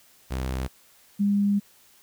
sawtooth / sine tone pair in turn, 64.8 / 202.2 Hz, C2 / G#3, -16 / -46 cents, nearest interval octave + minor sixth, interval 1970 cents, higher second, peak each -23 / -19 dBFS, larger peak second, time 0.3-0.68 / 1.19-1.6 s, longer second, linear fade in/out 20 ms, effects white hiss -57 dBFS RMS until 2.02 s

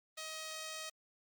5% pulse tone, 631 Hz, D#5, 24 cents sharp, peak -31 dBFS, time 0.17-0.9 s, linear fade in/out 10 ms, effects Opus 32 kbps

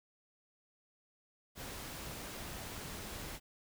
pink noise, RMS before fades -45 dBFS, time 1.55-3.4 s, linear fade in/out 50 ms, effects none

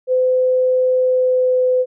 sine tone with pitch glide, 510 to 506.8 Hz, C5 to B4, -44 to +45 cents, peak -12 dBFS, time 0.07-1.86 s, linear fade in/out 50 ms, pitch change -11 cents, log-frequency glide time 1-1.65 s, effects none

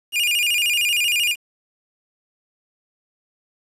45% pulse tone with vibrato, 2627 Hz, E7, 7 cents flat, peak -17 dBFS, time 0.12-1.36 s, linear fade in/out 50 ms, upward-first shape square, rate 13 Hz, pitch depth 140 cents each way, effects resampled to 32000 Hz + 8-bit

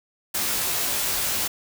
white noise with comb filter, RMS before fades -25 dBFS, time 0.34-1.48 s, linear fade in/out 10 ms, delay 17 ms, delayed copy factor -0.9, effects none

